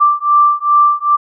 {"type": "beating tone pair", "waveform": "sine", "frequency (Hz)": [1174.7, 1177.2], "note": ["D6", "D6"], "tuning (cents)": [0, 4], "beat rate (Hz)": 2.5, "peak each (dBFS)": -11, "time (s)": [0, 1.17], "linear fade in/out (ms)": 20, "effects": []}